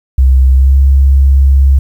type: tone with pitch glide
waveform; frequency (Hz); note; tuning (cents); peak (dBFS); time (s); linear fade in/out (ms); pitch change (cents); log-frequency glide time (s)
sine; 65.4 to 68.02; C2 to C#2; 0 to -32; -3; 0.18-1.79; 5; +68; 0.53-0.76
effects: 7-bit